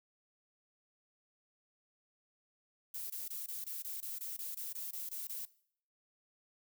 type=noise bursts; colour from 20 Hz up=violet; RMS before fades=-42 dBFS; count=14; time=2.94-5.453 s; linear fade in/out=5 ms; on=160 ms; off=21 ms; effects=noise-tail reverb RT60 0.6 s tail -20 dB re dry